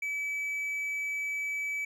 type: tone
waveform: triangle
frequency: 2295 Hz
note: D7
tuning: 40 cents flat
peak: -29 dBFS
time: 0.02-1.85 s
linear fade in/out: 5 ms
effects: none